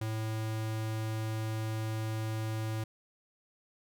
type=tone; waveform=square; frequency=110 Hz; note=A2; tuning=in tune; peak=-33 dBFS; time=0.01-2.84 s; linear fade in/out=5 ms; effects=none